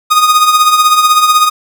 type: tone with tremolo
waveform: 45% pulse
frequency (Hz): 1239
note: D#6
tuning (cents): -8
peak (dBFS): -3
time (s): 0.1-1.5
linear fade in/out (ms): 20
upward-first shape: triangle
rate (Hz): 16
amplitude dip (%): 65
effects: none